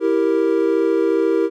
triangle chord, E diminished, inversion none, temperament equal, 329.6 / 392 / 466.2 Hz, E4 / G4 / Bb4, 0 / 0 / 0 cents, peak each -17 dBFS, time 0-1.5 s, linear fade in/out 50 ms, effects none

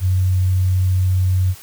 sine tone, 92.6 Hz, F#2, 2 cents sharp, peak -13 dBFS, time 0-1.55 s, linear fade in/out 50 ms, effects white hiss -41 dBFS RMS until 1.62 s

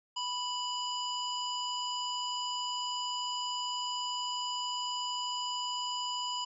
harmonic tone with a mistuned harmonic, 987.8 Hz, B5, in tune, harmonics 1 / 3 / 5 / 7, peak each -36 / -37 / -40 / -45 dBFS, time 0.16-6.45 s, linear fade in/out 10 ms, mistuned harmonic 7, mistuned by +52 cents, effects none

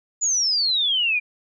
sine exponential sweep, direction down, 7040 to 2371 Hz, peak -18 dBFS, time 0.21-1.2 s, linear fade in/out 20 ms, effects none

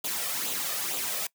white noise with flanger, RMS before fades -31 dBFS, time 0.04-1.27 s, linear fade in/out 5 ms, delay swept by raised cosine 0.27 to 1.67 ms, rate 2.2 Hz, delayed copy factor +0.55, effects noise-tail reverb RT60 0.1 s tail -22 dB re dry + high-pass 200 Hz 12 dB/octave

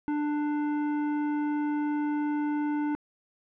sine tone with hard clipping, 296.2 Hz, D4, 15 cents sharp, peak -28 dBFS, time 0.08-2.95 s, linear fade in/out 0 ms, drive 13 dB, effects low-pass 2000 Hz 12 dB/octave

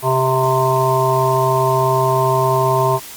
harmonic tone, 130.81 Hz, C3, in tune, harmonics 1 / 3 / 5 / 7 / 8, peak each -19 / -19 / -19 / -19 / -19 dBFS, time 0.02-3 s, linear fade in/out 50 ms, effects white hiss -34 dBFS RMS until 3.16 s + Opus 32 kbps

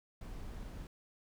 brown noise, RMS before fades -45 dBFS, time 0.21-0.87 s, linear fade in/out 2 ms, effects none

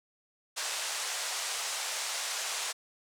white band-pass noise, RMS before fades -35 dBFS, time 0.56-2.73 s, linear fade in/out 20 ms, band 540 to 8600 Hz, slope 24 dB/octave, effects none

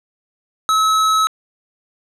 square tone, 1291 Hz, E6, 37 cents flat, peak -13 dBFS, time 0.69-1.27 s, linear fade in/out 0 ms, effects low-pass 9000 Hz 12 dB/octave

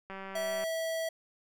click train, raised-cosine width 0.5 ms, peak -28 dBFS, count 105, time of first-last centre 0.1-0.639 s, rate 193 Hz
square tone, 652 Hz, E5, 19 cents flat, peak -32 dBFS, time 0.35-1.09 s, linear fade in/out 5 ms
effects none

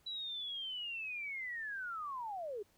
sine linear sweep, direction down, 3951 to 385.2 Hz, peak -39 dBFS, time 0.06-2.63 s, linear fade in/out 10 ms, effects pink hiss -71 dBFS RMS until 2.77 s

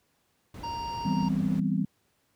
brown noise, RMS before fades -37 dBFS, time 0.54-1.6 s, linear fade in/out 5 ms
harmonic tone, 932.3 Hz, A#5, in tune, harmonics 1 / 3 / 5 / 6, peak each -32 / -46 / -47 / -52 dBFS, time 0.63-1.29 s, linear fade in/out 10 ms
sine chord, C major seventh, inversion first, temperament equal, 164.81 / 196 / 246.9 / 261.6 Hz, E3 / G3 / B3 / C4, 0 / 0 / 0 / 0 cents, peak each -29 / -27 / -33 / -32 dBFS, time 1.05-1.85 s, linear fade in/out 5 ms
effects pink hiss -71 dBFS RMS until 2.35 s + high-pass 80 Hz 12 dB/octave

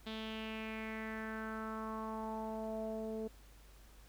sawtooth tone with low-pass filter sweep, 220 Hz, A3, in tune, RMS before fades -42 dBFS, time 0.06-3.28 s, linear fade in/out 10 ms, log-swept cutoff 3600 to 500 Hz, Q 4.3, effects added 50 Hz sine -57 dBFS peak until 4.08 s + pink hiss -64 dBFS RMS until 4.08 s

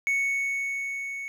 triangle tone with level ramp, 2217 Hz, C#7, in tune, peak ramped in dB -20 to -31 dBFS, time 0.07-1.28 s, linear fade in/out 0 ms, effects none

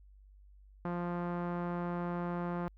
sawtooth tone with low-pass filter, 174.61 Hz, F3, in tune, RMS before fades -36 dBFS, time 0.85-2.68 s, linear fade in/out 0 ms, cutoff 1200 Hz, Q 1.6, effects added 49 Hz sine -55 dBFS peak until 2.77 s

